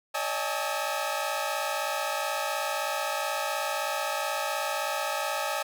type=tone cluster; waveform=sawtooth; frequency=568 / 624 / 809 / 872 / 1287 Hz; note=C#5 / D#5 / G#5 / A5 / E6; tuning=+42 / +5 / -46 / -16 / -42 cents; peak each=-31 dBFS; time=0.14-5.63 s; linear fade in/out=10 ms; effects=none